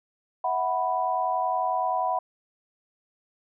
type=chord; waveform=sine; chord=E suspended second; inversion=none; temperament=equal with one note detuned; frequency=649.4 / 740 / 987.8 Hz; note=E5 / F#5 / B5; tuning=-26 / 0 / 0 cents; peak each=-31 / -26 / -27 dBFS; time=0.44-2.19 s; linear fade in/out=5 ms; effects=none